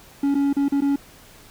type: tone with dropouts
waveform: triangle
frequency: 280.6 Hz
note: C#4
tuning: 21 cents sharp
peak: -15 dBFS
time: 0.23-0.96 s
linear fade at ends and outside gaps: 5 ms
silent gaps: 0.345-0.351 / 0.53-0.566 / 0.684-0.721 / 0.807-0.819 s
effects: pink hiss -48 dBFS RMS until 1.5 s